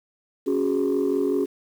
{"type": "chord", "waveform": "sine", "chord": "C# suspended fourth", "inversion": "none", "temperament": "equal", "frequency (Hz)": [277.2, 370, 415.3], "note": ["C#4", "F#4", "G#4"], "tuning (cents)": [0, 0, 0], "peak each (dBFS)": -23, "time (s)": [0.46, 1.46], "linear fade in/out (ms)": 20, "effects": ["tanh soft clip ceiling -15 dBFS", "8-bit"]}